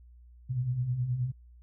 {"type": "beating tone pair", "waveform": "sine", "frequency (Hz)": [117.3, 126.8], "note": ["A#2", "B2"], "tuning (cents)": [11, 46], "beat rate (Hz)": 9.5, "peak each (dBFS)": [-36, -28], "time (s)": [0.49, 1.32], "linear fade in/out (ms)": 20, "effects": ["added 60 Hz sine -51 dBFS peak until 1.62 s"]}